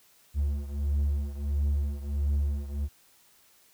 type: beating tone pair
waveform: triangle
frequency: 71.1 / 72.6 Hz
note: C#2 / D2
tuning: +45 / -19 cents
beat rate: 1.5 Hz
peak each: -25 / -29 dBFS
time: 0.34-2.89 s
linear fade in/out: 50 ms
effects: white hiss -61 dBFS RMS until 3.73 s